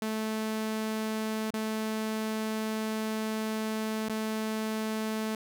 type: tone with dropouts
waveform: sawtooth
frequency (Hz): 218.4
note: A3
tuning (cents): -13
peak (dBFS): -26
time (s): 0.02-5.35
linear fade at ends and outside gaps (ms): 2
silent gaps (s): 1.506-1.538 / 4.085-4.096
effects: none

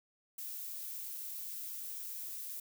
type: noise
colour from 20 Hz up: violet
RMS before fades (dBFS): -43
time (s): 0.38-2.6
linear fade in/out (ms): 5
effects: none

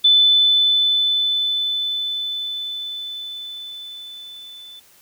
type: tone with level ramp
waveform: sine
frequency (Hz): 3508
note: A7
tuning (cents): -6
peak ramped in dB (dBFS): -9 to -37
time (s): 0.04-4.8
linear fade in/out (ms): 10
effects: white hiss -52 dBFS RMS until 5.01 s

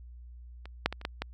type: clicks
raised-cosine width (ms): 0.3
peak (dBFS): -29 / -8 / -20 / -30 / -15 / -16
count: 6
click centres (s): 0.656 / 0.86 / 0.926 / 1.014 / 1.051 / 1.22
effects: added 60 Hz sine -45 dBFS peak until 1.33 s

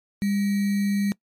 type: tone with sample-and-hold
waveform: sine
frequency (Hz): 200.9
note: G3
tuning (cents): +43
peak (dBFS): -20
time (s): 0.22-1.12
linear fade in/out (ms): 0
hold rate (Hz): 2100
effects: noise-tail reverb RT60 0.1 s tail -22 dB re dry + MP3 64 kbps

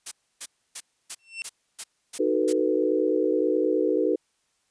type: noise bursts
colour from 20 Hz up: blue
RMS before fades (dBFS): -31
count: 8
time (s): 0.06-2.53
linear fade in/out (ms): 10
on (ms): 55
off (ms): 290
type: tone with exponential growth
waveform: 40% pulse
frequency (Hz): 2700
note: E7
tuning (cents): +41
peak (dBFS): -26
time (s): 1.19-1.42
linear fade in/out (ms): 0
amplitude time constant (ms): 48
type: chord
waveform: sine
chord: B dominant seventh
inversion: first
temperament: just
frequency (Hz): 308.7 / 370.4 / 444.5 / 493.9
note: D#4 / F#4 / A4 / B4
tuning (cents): -14 / +2 / +18 / 0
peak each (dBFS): -26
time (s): 2.19-4.16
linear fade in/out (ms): 10
effects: white hiss -71 dBFS RMS until 4.7 s + resampled to 22050 Hz

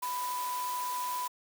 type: tone in noise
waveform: sine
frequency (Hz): 993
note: B5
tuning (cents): +9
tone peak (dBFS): -32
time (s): 0.02-1.28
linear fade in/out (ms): 10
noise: white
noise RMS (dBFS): -41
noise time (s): 0.02-1.28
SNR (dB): +6
effects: high-pass 400 Hz 12 dB/octave

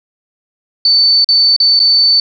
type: tone with dropouts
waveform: sine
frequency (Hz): 4522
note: C#8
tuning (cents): +34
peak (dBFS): -6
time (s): 0.85-2.2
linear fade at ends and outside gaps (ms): 2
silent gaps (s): 1.245-1.288 / 1.564-1.601 / 1.793-1.8
effects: none

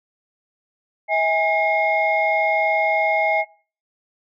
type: tone cluster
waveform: sine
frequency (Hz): 643 / 820 / 2147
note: E5 / G#5 / C7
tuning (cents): -43 / -22 / +44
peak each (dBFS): -20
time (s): 1.08-3.45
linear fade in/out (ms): 50
effects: noise-tail reverb RT60 0.4 s tail -21 dB re dry + tanh soft clip ceiling -9 dBFS

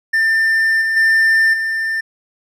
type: tone with level steps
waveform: triangle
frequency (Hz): 1792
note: A6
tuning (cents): +31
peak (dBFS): -10 / -13 / -8 / -15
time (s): 0.13-2.01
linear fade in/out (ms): 10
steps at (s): 0.81 / 0.96 / 1.53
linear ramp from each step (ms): 10
effects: none

